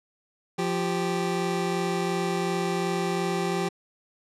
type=tone pair together; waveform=25% pulse; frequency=174.61 / 392 Hz; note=F3 / G4; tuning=0 / 0 cents; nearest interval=octave + major second; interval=1400 cents; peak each=-24 dBFS; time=0.58-3.69 s; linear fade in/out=10 ms; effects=low-pass 9000 Hz 12 dB/octave